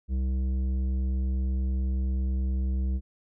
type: tone with tanh clipping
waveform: sine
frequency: 64.9 Hz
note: C2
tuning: 13 cents flat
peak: -26 dBFS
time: 0.08-3.01 s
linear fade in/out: 50 ms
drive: 10 dB
effects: none